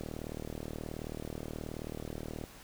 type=click train; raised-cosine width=2 ms; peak=-26 dBFS; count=95; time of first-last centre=0.01-2.439 s; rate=38.7 Hz; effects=pink hiss -53 dBFS RMS until 2.63 s